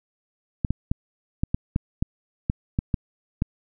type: clicks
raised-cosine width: 5 ms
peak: -9 dBFS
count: 11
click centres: 0.648 / 0.706 / 0.915 / 1.435 / 1.545 / 1.761 / 2.025 / 2.499 / 2.789 / 2.942 / 3.421 s
effects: none